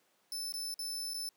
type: tone with dropouts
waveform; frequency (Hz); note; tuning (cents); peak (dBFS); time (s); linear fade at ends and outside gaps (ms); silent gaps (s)
sawtooth; 5274; E8; 0; -34; 0.32-1.29; 1; 0.522-0.539 / 0.741-0.791 / 1.136-1.143
effects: pink hiss -72 dBFS RMS until 1.36 s + high-pass 300 Hz 12 dB/octave